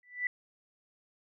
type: tone with exponential growth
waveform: sine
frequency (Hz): 1977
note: B6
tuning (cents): +1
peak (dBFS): -25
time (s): 0.03-0.27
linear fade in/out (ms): 2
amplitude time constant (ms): 52
effects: none